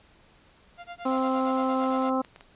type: tone with tremolo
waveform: sawtooth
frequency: 697 Hz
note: F5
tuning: 4 cents flat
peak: -32 dBFS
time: 0.77-2.15 s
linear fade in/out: 50 ms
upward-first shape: sine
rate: 8.7 Hz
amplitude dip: 100%
type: high-pass noise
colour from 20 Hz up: white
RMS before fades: -43 dBFS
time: 1.05-2.09 s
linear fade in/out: 2 ms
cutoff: 220 Hz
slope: 96 dB/octave
type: harmonic tone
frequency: 261.6 Hz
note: C4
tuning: in tune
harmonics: 1 / 2 / 3 / 4 / 5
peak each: -26 / -29 / -31 / -32 / -33 dBFS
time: 1.05-2.22 s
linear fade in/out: 10 ms
type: clicks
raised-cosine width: 0.3 ms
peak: -30 dBFS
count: 8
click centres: 1.839 / 1.905 / 1.963 / 2.022 / 2.092 / 2.248 / 2.361 / 2.409 s
effects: pink hiss -58 dBFS RMS until 2.55 s + resampled to 8000 Hz